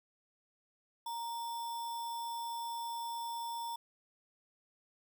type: tone with sample-and-hold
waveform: sine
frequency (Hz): 932.3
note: A#5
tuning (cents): 0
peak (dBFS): -37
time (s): 1.06-3.76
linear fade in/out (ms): 5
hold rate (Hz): 4410
effects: none